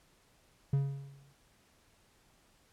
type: tone with exponential decay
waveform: triangle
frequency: 138.59 Hz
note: C#3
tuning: in tune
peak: -22 dBFS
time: 0.73-1.33 s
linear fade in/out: 5 ms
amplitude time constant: 130 ms
effects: pink hiss -67 dBFS RMS until 2.72 s + low-pass 12000 Hz 12 dB/octave